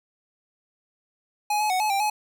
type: tone with pitch steps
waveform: square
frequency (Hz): 837 / 850 / 742 / 854 / 788 / 847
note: G#5 / G#5 / F#5 / G#5 / G5 / G#5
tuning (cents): +13 / +40 / +5 / +48 / +9 / +34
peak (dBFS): -22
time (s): 1.5-2.1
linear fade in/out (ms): 5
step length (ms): 100
effects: none